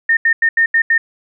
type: tone bursts at uneven times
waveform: sine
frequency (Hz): 1826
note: A#6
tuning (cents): -36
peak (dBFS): -9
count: 6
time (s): 0.09-0.17 / 0.25-0.33 / 0.42-0.49 / 0.57-0.66 / 0.74-0.82 / 0.9-0.98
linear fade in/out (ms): 5
effects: none